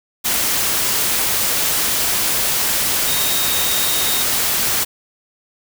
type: tone in noise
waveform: sine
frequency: 3729 Hz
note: A#7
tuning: in tune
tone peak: -24 dBFS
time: 3.07-4.24 s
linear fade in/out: 20 ms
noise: white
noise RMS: -18 dBFS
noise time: 0.24-4.85 s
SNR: -9 dB
effects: none